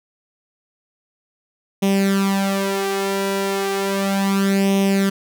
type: tone with flanger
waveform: sawtooth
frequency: 196 Hz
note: G3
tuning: in tune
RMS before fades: -19 dBFS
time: 1.82-5.1 s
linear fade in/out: 10 ms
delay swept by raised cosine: 0.33 to 3.03 ms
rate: 0.34 Hz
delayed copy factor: +0.75
effects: none